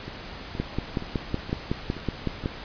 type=two click trains; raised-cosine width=3 ms; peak=-23 / -12 dBFS; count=6 / 11; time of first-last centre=0.08-2.438 / 0.6-2.459 s; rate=2.12 / 5.38 Hz; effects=pink hiss -39 dBFS RMS until 2.64 s + resampled to 11025 Hz